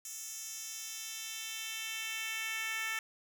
10% pulse tone with high-pass filter sweep, 443.5 Hz, A4, 14 cents sharp, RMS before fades -40 dBFS, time 0.05-2.99 s, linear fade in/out 2 ms, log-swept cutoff 6900 to 1800 Hz, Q 1.5, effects none

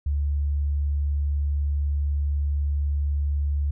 sine tone, 72 Hz, D2, 34 cents flat, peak -21 dBFS, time 0.06-3.71 s, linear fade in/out 5 ms, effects none

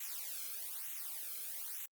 blue noise with flanger, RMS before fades -43 dBFS, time 0-1.86 s, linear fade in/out 5 ms, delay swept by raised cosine 0.2 to 1.09 ms, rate 1.1 Hz, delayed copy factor -1, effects Opus 48 kbps

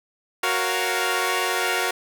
10% pulse chord, Gb major seventh, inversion none, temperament equal, 370 / 466.2 / 554.4 / 698.5 Hz, Gb4 / Bb4 / Db5 / F5, 0 / 0 / 0 / 0 cents, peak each -17 / -18 / -22 / -20 dBFS, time 0.43-1.91 s, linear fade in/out 5 ms, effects none

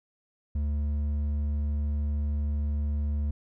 sine tone with hard clipping, 73.42 Hz, D2, in tune, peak -27 dBFS, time 0.55-3.31 s, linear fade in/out 5 ms, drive 5 dB, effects none

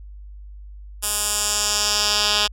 10% pulse tone with band-pass filter sweep, 208.2 Hz, G#3, 5 cents sharp, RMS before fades -21 dBFS, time 1.02-2.48 s, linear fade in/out 20 ms, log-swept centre 9900 to 4000 Hz, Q 1.8, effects added 50 Hz sine -36 dBFS peak until 2.52 s

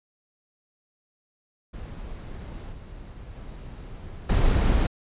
brown noise with level steps, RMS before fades -37 / -41 / -39 / -20 dBFS, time 1.73-4.87 s, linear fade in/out 10 ms, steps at 2.72 / 3.35 / 4.29 s, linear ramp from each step 5 ms, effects resampled to 8000 Hz

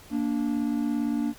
triangle tone pair together, 233.1 / 290.8 Hz, A#3 / D4, 0 / -17 cents, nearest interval major third, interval 383 cents, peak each -25 dBFS, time 0.1-1.34 s, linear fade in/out 50 ms, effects pink hiss -50 dBFS RMS until 1.38 s + Opus 48 kbps

